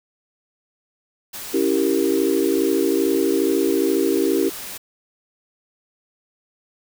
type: noise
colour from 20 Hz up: white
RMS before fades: -33 dBFS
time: 1.33-4.78 s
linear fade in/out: 10 ms
type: chord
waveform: sine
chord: C# diminished seventh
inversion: none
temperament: equal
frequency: 277.2 / 329.6 / 392 / 466.2 Hz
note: C#4 / E4 / G4 / Bb4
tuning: 0 / 0 / 0 / 0 cents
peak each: -23 / -21 / -20 / -25 dBFS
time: 1.53-4.5 s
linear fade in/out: 20 ms
effects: none